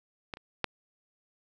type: clicks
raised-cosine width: 0.3 ms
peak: -20 / -30 / -11 dBFS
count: 3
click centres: 0.338 / 0.371 / 0.643 s
effects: none